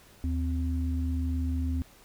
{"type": "tone pair together", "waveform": "sine", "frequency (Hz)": [76.97, 258.9], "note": ["D#2", "C4"], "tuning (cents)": [-18, -18], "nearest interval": "octave + major sixth", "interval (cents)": 2100, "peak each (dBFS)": [-27, -33], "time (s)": [0.24, 1.82], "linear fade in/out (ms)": 0, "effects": ["pink hiss -56 dBFS RMS until 2.04 s"]}